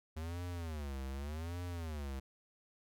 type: tone with vibrato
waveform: square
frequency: 76.8 Hz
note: D#2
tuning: 22 cents flat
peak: -40 dBFS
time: 0.16-2.2 s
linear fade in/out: 10 ms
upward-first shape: sine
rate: 0.85 Hz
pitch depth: 250 cents each way
effects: none